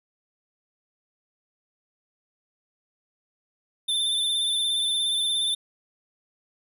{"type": "tone with vibrato", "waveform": "square", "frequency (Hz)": 3549, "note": "A7", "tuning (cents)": 14, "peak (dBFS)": -23, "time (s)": [3.88, 5.55], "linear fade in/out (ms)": 10, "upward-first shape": "sine", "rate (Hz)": 17, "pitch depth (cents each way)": 35, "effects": []}